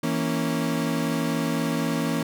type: chord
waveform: 35% pulse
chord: A# diminished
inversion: second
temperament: equal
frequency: 164.81 / 233.1 / 277.2 Hz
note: E3 / A#3 / C#4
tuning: 0 / 0 / 0 cents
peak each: -26 dBFS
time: 0.03-2.23 s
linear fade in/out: 5 ms
effects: none